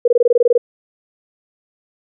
sine tone bursts, 480 Hz, B4, 49 cents flat, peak -8 dBFS, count 11, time 0.05-0.579 s, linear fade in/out 5 ms, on 29 ms, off 21 ms, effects none

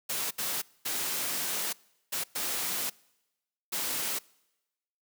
white noise bursts at uneven times, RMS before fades -32 dBFS, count 6, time 0.09-0.31 / 0.38-0.62 / 0.85-1.73 / 2.12-2.24 / 2.35-2.9 / 3.72-4.19 s, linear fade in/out 10 ms, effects noise-tail reverb RT60 1.0 s tail -25 dB re dry + high-pass 150 Hz 12 dB/octave

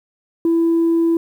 sine tone, 332.7 Hz, E4, 16 cents sharp, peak -11 dBFS, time 0.45-1.17 s, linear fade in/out 2 ms, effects tanh soft clip ceiling -10 dBFS + 8-bit

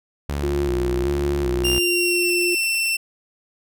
sawtooth tone with vibrato, 67.2 Hz, C2, 47 cents sharp, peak -19 dBFS, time 0.29-1.79 s, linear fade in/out 0 ms, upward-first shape square, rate 1.3 Hz, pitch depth 110 cents each way
sine tone, 353 Hz, F4, 19 cents sharp, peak -21 dBFS, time 0.43-2.55 s, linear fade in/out 5 ms
sawtooth tone with pitch glide, 2794 to 2691 Hz, F7 to E7, 0 to +35 cents, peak -16 dBFS, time 1.64-2.97 s, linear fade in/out 10 ms, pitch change -65 cents, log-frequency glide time 1.75-2.32 s
effects none

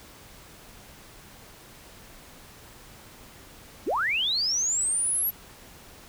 sine linear sweep, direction up, 202.3 to 11840 Hz, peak -23 dBFS, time 3.86-5.31 s, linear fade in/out 20 ms, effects pink hiss -49 dBFS RMS until 6.08 s

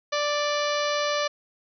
harmonic tone, 587.3 Hz, D5, in tune, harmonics 1 / 2 / 3 / 4 / 5 / 6 / 7 / 8 / 9 / 10, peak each -26 / -29 / -33 / -35 / -36 / -37 / -36 / -38 / -42 / -39 dBFS, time 0.12-1.28 s, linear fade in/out 10 ms, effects none

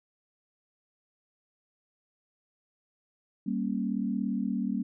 sine chord, G diminished, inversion none, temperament equal with one note detuned, 196 / 233.1 / 274.2 Hz, G3 / Bb3 / Db4, 0 / 0 / -19 cents, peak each -31 / -31 / -34 dBFS, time 3.46-4.83 s, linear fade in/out 10 ms, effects none

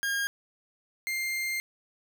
40% pulse tone pair in turn, 1621 / 2105 Hz, G#6 / C7, -42 / +10 cents, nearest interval perfect fourth, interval 452 cents, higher second, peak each -26 / -28 dBFS, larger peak first, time 0.03-0.27 / 1.07-1.6 s, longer second, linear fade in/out 0 ms, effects none

